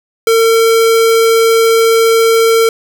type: tone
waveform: square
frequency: 453.6 Hz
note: A#4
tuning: 47 cents flat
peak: -7 dBFS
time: 0.27-2.69 s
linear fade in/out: 2 ms
effects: none